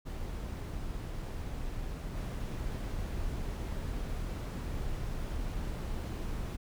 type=noise with level steps; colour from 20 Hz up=brown; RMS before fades=-38 / -36 dBFS; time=0.05-6.57 s; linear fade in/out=20 ms; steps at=2.15 s; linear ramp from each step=20 ms; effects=none